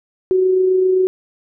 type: tone with amplitude modulation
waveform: sine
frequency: 372.7 Hz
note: F#4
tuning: 13 cents sharp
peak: -10 dBFS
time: 0.31-1.07 s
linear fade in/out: 0 ms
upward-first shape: sine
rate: 27.6 Hz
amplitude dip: 30%
effects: none